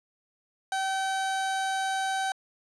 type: tone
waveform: 30% pulse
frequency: 769 Hz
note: G5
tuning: 33 cents flat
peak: -24 dBFS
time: 0.72-2.32 s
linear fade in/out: 2 ms
effects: resampled to 24000 Hz + 11-bit